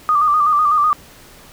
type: tone with vibrato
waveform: sine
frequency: 1203 Hz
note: D6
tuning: 41 cents sharp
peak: -11 dBFS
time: 0.09-0.93 s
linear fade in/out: 0 ms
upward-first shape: square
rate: 8 Hz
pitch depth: 48 cents each way
effects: pink hiss -43 dBFS RMS until 1.52 s